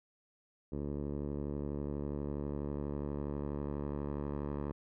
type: tone with low-pass filter sweep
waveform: 10% pulse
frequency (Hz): 72.2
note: D2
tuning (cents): -29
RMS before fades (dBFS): -38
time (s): 0.72-4.72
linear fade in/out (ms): 5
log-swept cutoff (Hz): 470 to 930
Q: 1
effects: none

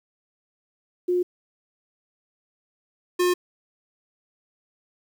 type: tone pair in turn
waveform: sine / square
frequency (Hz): 357.9 / 357.9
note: F4 / F4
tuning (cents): +42 / +42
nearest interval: unison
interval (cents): 0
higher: neither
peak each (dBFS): -19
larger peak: neither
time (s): 1.08-1.23 / 3.19-3.34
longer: neither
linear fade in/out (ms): 10
effects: 9-bit

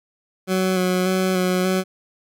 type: tone with vibrato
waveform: 20% pulse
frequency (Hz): 185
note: F#3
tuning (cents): 0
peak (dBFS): -13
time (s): 0.47-1.84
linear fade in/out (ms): 50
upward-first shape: square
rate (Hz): 1.7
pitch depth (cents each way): 18
effects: none

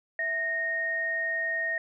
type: tone pair together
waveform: sine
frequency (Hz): 656 / 1855.4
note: E5 / A#6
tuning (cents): -9 / -9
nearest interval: octave + tritone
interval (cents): 1800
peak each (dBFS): -36 / -27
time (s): 0.19-1.78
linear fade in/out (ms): 2
effects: none

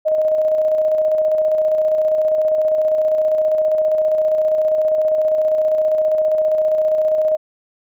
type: tone with tremolo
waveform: sine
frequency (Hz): 622.3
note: D#5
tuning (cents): 0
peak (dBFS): -12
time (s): 0.05-7.37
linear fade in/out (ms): 20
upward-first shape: square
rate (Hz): 15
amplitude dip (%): 30
effects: none

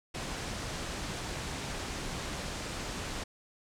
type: low-pass noise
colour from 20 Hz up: pink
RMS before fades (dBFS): -38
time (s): 0.14-3.24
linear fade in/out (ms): 10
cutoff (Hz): 8500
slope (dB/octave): 24
effects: none

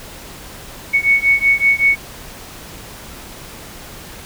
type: beating tone pair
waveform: sine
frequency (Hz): 2217 / 2222.3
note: C#7 / C#7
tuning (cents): 0 / +4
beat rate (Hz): 5.3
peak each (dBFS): -14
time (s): 0.93-1.96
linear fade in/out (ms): 20
effects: pink hiss -35 dBFS RMS until 4.25 s

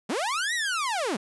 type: linear two-way sweep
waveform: sawtooth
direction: up then down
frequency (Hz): 174.61 to 1975.5 to 174.61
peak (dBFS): -22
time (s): 0.09-1.17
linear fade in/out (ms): 10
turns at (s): 0.54
effects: resampled to 24000 Hz + 9-bit

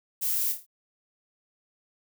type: noise with echo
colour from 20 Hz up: violet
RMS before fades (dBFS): -28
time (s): 0.21-0.53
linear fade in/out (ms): 20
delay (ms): 27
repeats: 5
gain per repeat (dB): -6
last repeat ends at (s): 0.665
effects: none

